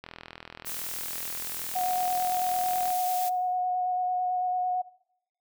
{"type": "click train", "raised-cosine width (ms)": 0.3, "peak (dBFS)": -24, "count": 119, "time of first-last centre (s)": [0.04, 2.904], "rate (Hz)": 41.2}
{"type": "noise", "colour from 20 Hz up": "blue", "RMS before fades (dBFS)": -35, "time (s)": [0.65, 3.3], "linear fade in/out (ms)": 20}
{"type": "tone with vibrato", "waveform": "sine", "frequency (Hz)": 730, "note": "F#5", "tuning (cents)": -24, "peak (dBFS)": -25, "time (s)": [1.75, 4.82], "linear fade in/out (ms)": 10, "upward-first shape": "square", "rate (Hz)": 9, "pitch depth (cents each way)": 11}
{"effects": ["noise-tail reverb RT60 0.8 s tail -20 dB re dry"]}